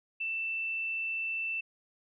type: tone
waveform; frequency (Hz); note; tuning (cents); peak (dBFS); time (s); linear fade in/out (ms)
sine; 2665; E7; +18; -31; 0.2-1.61; 10
effects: none